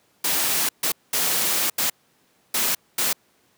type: noise bursts at uneven times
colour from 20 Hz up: white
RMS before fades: -22 dBFS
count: 6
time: 0.24-0.69 / 0.83-0.92 / 1.13-1.7 / 1.78-1.9 / 2.54-2.75 / 2.98-3.13 s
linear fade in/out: 5 ms
effects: pink hiss -62 dBFS RMS until 3.57 s + high-pass 150 Hz 12 dB/octave